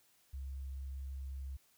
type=tone; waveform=sine; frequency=67.3 Hz; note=C2; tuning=49 cents sharp; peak=-40 dBFS; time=0.33-1.57 s; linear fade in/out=10 ms; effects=white hiss -70 dBFS RMS until 1.77 s